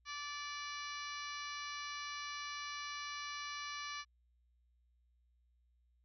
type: harmonic tone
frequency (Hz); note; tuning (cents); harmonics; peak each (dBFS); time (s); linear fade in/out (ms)
582; D5; -16; 2 / 3 / 4 / 5 / 6 / 7 / 8 / 9 / 10; -46 / -49 / -49 / -53 / -56 / -51 / -56 / -56 / -54; 0.05-4.05; 50
effects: added 60 Hz sine -70 dBFS peak until 6.04 s